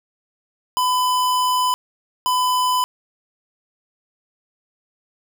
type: tone bursts at uneven times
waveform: square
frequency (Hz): 1004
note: B5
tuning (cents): +28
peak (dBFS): -17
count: 2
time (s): 0.77-1.74 / 2.26-2.84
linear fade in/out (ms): 0
effects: none